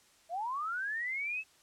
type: linear sweep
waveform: sine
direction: up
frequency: 640 to 2637 Hz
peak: -33 dBFS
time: 0.29-1.44 s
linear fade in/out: 50 ms
effects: white hiss -64 dBFS RMS until 1.62 s + low-pass 9000 Hz 12 dB/octave